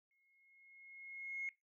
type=tone with exponential growth; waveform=sine; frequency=2161 Hz; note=C#7; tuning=45 cents flat; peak=-37 dBFS; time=0.11-1.49 s; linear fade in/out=1 ms; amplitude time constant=300 ms; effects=noise-tail reverb RT60 0.2 s tail -20 dB re dry + tanh soft clip ceiling -33 dBFS